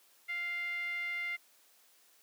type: tone with band-pass filter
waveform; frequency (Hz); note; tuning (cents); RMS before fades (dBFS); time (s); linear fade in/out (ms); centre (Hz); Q
10% pulse; 698.5; F5; 0; -37; 0.28-1.37; 20; 2000; 9.6
effects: white hiss -65 dBFS RMS until 2.22 s + high-pass 300 Hz 12 dB/octave